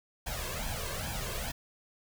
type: noise with flanger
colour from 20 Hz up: pink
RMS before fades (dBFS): -36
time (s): 0.26-1.52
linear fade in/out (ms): 10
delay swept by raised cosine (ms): 1.2 to 1.9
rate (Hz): 2.4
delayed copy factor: +0.8
effects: none